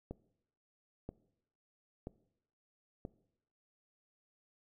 click train, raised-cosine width 2 ms, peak -28 dBFS, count 4, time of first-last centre 0.11-3.051 s, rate 1.02 Hz, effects noise-tail reverb RT60 0.8 s tail -20 dB re dry

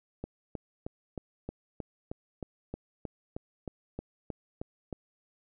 click train, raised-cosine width 2 ms, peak -23 dBFS, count 16, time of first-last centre 0.24-4.928 s, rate 3.2 Hz, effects none

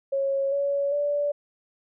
sine tone with pitch steps, 548 / 563 / 580 Hz, C#5 / C#5 / D5, -20 / +27 / -22 cents, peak -22 dBFS, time 0.12-1.32 s, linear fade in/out 10 ms, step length 400 ms, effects none

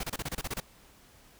pink noise bursts, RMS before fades -34 dBFS, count 10, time 0-0.602 s, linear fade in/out 5 ms, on 35 ms, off 28 ms, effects pink hiss -58 dBFS RMS until 1.39 s

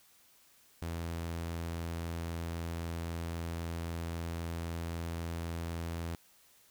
sawtooth tone, 83.8 Hz, E2, 29 cents sharp, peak -32 dBFS, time 0.82-6.15 s, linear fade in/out 0 ms, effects white hiss -64 dBFS RMS until 6.7 s

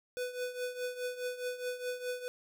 square tone with tremolo, 497.3 Hz, B4, 12 cents sharp, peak -33 dBFS, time 0.17-2.28 s, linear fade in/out 0 ms, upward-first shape triangle, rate 4.8 Hz, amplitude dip 80%, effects none

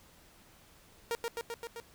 sawtooth tone with echo, 466.2 Hz, A#4, in tune, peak -27 dBFS, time 1.11-1.15 s, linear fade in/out 0 ms, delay 130 ms, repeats 5, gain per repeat -2 dB, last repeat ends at 1.8 s, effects pink hiss -60 dBFS RMS until 1.94 s

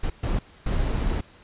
brown noise bursts at uneven times, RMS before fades -24 dBFS, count 3, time 0.03-0.1 / 0.23-0.39 / 0.66-1.21 s, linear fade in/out 5 ms, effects pink hiss -52 dBFS RMS until 1.43 s + resampled to 8000 Hz

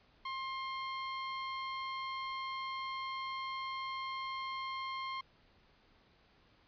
sawtooth tone, 1061 Hz, C6, 24 cents sharp, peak -34 dBFS, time 0.25-5.21 s, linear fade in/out 5 ms, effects pink hiss -67 dBFS RMS until 6.67 s + resampled to 11025 Hz

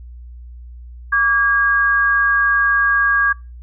sine tone pair together, 1153 / 1630.6 Hz, D6 / G#6, -32 / -32 cents, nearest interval tritone, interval 600 cents, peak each -18 / -13 dBFS, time 1.12-3.33 s, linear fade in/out 10 ms, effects noise-tail reverb RT60 0.3 s tail -26 dB re dry + added 60 Hz sine -33 dBFS peak until 3.62 s

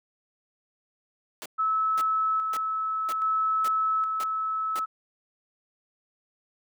pink noise bursts, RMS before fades -36 dBFS, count 7, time 1.42-4.792 s, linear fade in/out 0 ms, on 36 ms, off 520 ms
sine tone with tremolo, 1300 Hz, E6, 24 cents flat, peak -22 dBFS, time 1.58-4.86 s, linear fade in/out 20 ms, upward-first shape square, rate 0.61 Hz, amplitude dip 35%
effects high-pass 400 Hz 12 dB/octave

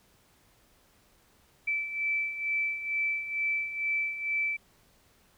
sine beating tone pair, 2319 / 2321.2 Hz, D7 / D7, -22 / -21 cents, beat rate 2.2 Hz, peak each -35 / -29 dBFS, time 1.67-4.57 s, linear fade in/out 10 ms, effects pink hiss -64 dBFS RMS until 5.37 s

